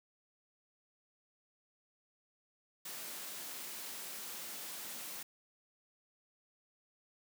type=high-pass noise; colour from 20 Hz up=white; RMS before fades=-45 dBFS; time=2.85-5.23 s; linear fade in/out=5 ms; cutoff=150 Hz; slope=48 dB/octave; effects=none